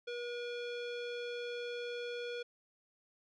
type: tone with low-pass filter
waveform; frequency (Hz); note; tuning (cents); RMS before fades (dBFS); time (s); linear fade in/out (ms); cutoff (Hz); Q
square; 481.3; B4; -45; -41; 0.07-2.43; 10; 3600; 2.1
effects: none